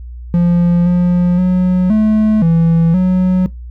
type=tone with pitch steps; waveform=triangle; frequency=173.6 / 177.2 / 182.6 / 215.7 / 165.8 / 184.1 Hz; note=F3 / F3 / F#3 / A3 / E3 / F#3; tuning=-10 / +25 / -23 / -34 / +10 / -8 cents; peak=-6 dBFS; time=0.34-3.46 s; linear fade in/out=0 ms; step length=520 ms; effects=noise-tail reverb RT60 0.2 s tail -20 dB re dry + added 60 Hz sine -26 dBFS peak until 3.7 s